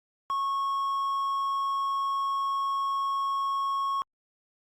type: tone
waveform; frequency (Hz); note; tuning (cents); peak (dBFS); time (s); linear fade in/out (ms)
triangle; 1098; C#6; -17; -24; 0.3-4.02; 0
effects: Opus 48 kbps